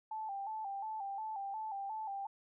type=tone with vibrato; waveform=sine; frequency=830.6 Hz; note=G#5; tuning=in tune; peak=-38 dBFS; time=0.11-2.27 s; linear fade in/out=5 ms; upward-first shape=square; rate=2.8 Hz; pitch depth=86 cents each way; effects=none